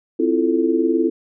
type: chord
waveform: sine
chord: F major seventh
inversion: second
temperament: equal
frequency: 261.6 / 329.6 / 349.2 / 440 Hz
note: C4 / E4 / F4 / A4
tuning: 0 / 0 / 0 / 0 cents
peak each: -22 / -18 / -21 / -22 dBFS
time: 0.19-1.1 s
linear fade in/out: 10 ms
effects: none